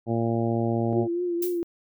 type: harmonic tone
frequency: 115.5 Hz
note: A#2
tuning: 16 cents flat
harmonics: 1 / 2 / 3 / 4 / 5 / 6 / 7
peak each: -27 / -27 / -28 / -34 / -33 / -34 / -37 dBFS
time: 0.06-1.08 s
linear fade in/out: 50 ms
type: tone with vibrato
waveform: sine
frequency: 349.2 Hz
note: F4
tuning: in tune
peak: -24 dBFS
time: 0.93-1.63 s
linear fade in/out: 0 ms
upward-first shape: triangle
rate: 4.1 Hz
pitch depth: 52 cents each way
type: noise with exponential decay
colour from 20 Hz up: violet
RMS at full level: -28 dBFS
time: 1.42-1.64 s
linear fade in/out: 5 ms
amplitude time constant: 47 ms
effects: none